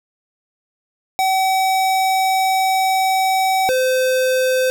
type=tone pair in turn; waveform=square; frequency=761 / 514.8 Hz; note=F#5 / C5; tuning=+48 / -28 cents; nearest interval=perfect fifth; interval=676 cents; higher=first; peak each=-15 dBFS; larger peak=neither; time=1.19-3.69 / 3.69-4.7 s; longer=first; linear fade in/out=0 ms; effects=none